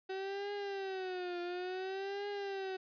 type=tone with vibrato; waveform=35% pulse; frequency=378 Hz; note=F#4; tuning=37 cents sharp; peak=-36 dBFS; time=0.09-2.77 s; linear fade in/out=10 ms; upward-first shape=triangle; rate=0.57 Hz; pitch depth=140 cents each way; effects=resampled to 11025 Hz